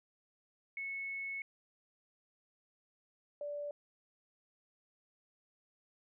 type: tone pair in turn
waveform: sine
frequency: 2200 / 582.7 Hz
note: C#7 / D5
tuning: -14 / -14 cents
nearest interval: octave + major seventh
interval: 2300 cents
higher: first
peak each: -38 / -38 dBFS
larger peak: neither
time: 0.77-1.42 / 3.41-3.71 s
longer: first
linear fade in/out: 2 ms
effects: none